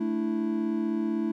triangle chord, A suspended fourth, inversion none, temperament equal, 220 / 293.7 / 329.6 Hz, A3 / D4 / E4, 0 / 0 / 0 cents, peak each -27 / -31 / -27 dBFS, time 0-1.32 s, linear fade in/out 10 ms, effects none

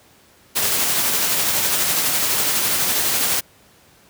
white noise with tremolo, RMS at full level -18 dBFS, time 0.55-3.41 s, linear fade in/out 20 ms, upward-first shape triangle, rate 12 Hz, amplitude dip 30%, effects pink hiss -52 dBFS RMS until 4.09 s + high-pass 80 Hz 12 dB/octave

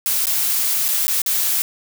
blue noise with dropouts, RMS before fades -19 dBFS, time 0.06-1.62 s, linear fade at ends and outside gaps 0 ms, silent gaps 0.256-0.269 / 0.882-0.887 / 1.07-1.08 / 1.218-1.262 s, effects none

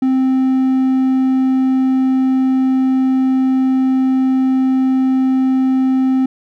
triangle tone, 261.6 Hz, C4, in tune, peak -9 dBFS, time 0.02-6.26 s, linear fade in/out 5 ms, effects none

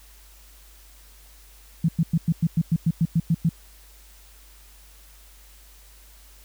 sine tone bursts, 164.81 Hz, E3, in tune, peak -16 dBFS, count 12, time 1.84-3.492 s, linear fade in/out 5 ms, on 46 ms, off 100 ms, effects added 50 Hz sine -49 dBFS peak until 6.44 s + white hiss -53 dBFS RMS until 6.44 s

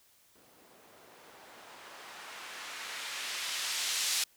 violet noise with low-pass filter sweep, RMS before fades -39 dBFS, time 0.35-4.24 s, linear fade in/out 5 ms, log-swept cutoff 310 to 5000 Hz, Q 0.74, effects white hiss -65 dBFS RMS until 4.36 s

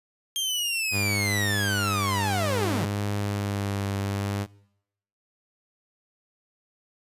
sawtooth linear sweep, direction down, 3209 to 130.81 Hz, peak -22 dBFS, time 0.36-2.85 s, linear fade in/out 0 ms
sawtooth tone with vibrato, 100.7 Hz, G2, 47 cents sharp, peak -22 dBFS, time 0.91-4.47 s, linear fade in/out 50 ms, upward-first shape triangle, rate 0.57 Hz, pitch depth 30 cents each way
effects noise-tail reverb RT60 0.8 s tail -23 dB re dry + resampled to 32000 Hz

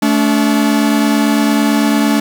45% pulse tone pair together, 217.7 / 286.6 Hz, A3 / D4, -18 / -42 cents, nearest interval perfect fourth, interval 476 cents, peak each -13 dBFS, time 0.02-2.2 s, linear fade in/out 5 ms, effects 8-bit

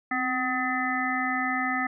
harmonic tone with a mistuned harmonic, 253.2 Hz, B3, 43 cents sharp, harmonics 1 / 3 / 5 / 7 / 8, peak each -31 / -31 / -31 / -31 / -31 dBFS, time 0.11-1.87 s, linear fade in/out 5 ms, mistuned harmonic 1, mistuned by +46 cents, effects none

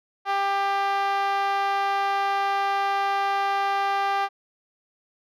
5% pulse tone with band-pass filter, 396.3 Hz, G4, 19 cents sharp, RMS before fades -24 dBFS, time 0.25-4.29 s, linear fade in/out 50 ms, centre 880 Hz, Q 2.7, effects none

